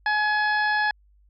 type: harmonic tone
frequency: 845 Hz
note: G#5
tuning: 30 cents sharp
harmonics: 1 / 2 / 3 / 4 / 5 / 6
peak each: -24 / -22 / -38 / -38 / -38 / -40 dBFS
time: 0.06-0.91 s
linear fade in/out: 2 ms
effects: added 50 Hz sine -55 dBFS peak until 1.29 s